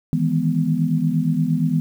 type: chord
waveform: sine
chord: E major seventh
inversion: third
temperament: equal with one note detuned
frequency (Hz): 155.56 / 164.15 / 207.7 / 246.9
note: D#3 / E3 / G#3 / B3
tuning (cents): 0 / -7 / 0 / 0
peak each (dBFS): -23 / -20 / -26 / -22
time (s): 0.13-1.8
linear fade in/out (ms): 0
effects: 8-bit